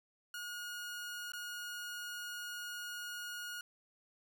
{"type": "tone with dropouts", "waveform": "sawtooth", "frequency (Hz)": 1439, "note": "F#6", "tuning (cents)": -49, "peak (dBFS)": -38, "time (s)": [0.34, 3.61], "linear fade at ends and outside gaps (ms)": 2, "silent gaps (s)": [1.32, 1.334], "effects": []}